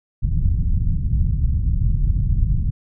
pink low-pass noise, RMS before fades -18 dBFS, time 0.22-2.71 s, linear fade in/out 20 ms, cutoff 140 Hz, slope 24 dB/octave, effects none

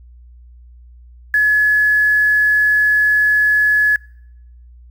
sine tone with quantisation, 1702 Hz, G#6, 42 cents sharp, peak -10 dBFS, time 1.34-3.96 s, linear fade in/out 2 ms, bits 6, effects noise-tail reverb RT60 0.8 s tail -26 dB re dry + added 60 Hz sine -39 dBFS peak until 4.9 s

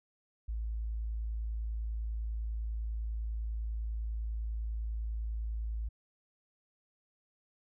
sine tone, 55 Hz, A1, in tune, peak -33 dBFS, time 0.48-5.89 s, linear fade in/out 10 ms, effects none

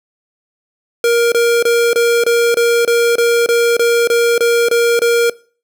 square tone bursts, 470 Hz, A#4, 14 cents sharp, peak -10 dBFS, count 14, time 1.04-5.298 s, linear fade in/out 2 ms, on 280 ms, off 26 ms, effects noise-tail reverb RT60 0.4 s tail -22 dB re dry

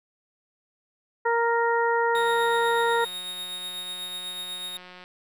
harmonic tone, 466.2 Hz, A#4, in tune, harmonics 1 / 2 / 3 / 4, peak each -24 / -24 / -29 / -30 dBFS, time 1.25-3.05 s, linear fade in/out 10 ms
click train, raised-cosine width 0.3 ms, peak -29 dBFS, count 524, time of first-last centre 2.15-5.04 s, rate 181 Hz
45% pulse tone with tremolo, 3729 Hz, A#7, in tune, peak -31 dBFS, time 2.15-4.77 s, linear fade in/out 2 ms, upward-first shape triangle, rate 8.1 Hz, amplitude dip 40%
effects none

